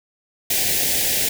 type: band-stop noise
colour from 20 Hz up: white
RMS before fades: -20 dBFS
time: 0.5-1.29 s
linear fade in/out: 5 ms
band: 800 to 1700 Hz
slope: 48 dB/octave
effects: none